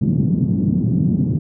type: band-pass noise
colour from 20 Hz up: white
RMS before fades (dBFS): -17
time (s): 0.01-1.39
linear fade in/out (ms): 10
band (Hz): 120 to 210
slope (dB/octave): 24
effects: none